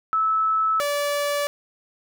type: tone pair in turn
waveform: sine / sawtooth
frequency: 1305 / 578.1 Hz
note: E6 / D5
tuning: -18 / -27 cents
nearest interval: octave + major second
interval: 1409 cents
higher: first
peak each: -18 dBFS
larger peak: neither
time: 0.13-0.8 / 0.8-1.47 s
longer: neither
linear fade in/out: 0 ms
effects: none